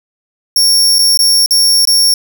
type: tone with dropouts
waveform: sawtooth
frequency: 5500 Hz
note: F8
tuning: 27 cents flat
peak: -4 dBFS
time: 0.56-2.14 s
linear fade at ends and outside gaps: 2 ms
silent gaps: 0.985-0.99 / 1.174-1.19 / 1.461-1.508 / 1.853-1.873 s
effects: none